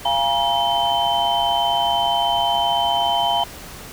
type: tone cluster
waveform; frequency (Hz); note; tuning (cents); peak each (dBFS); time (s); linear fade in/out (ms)
sine; 691 / 819 / 955 / 3079; F5 / G#5 / A#5 / G7; -19 / -24 / +42 / -32; -22; 0.05-3.44; 5
effects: pink hiss -37 dBFS RMS until 3.92 s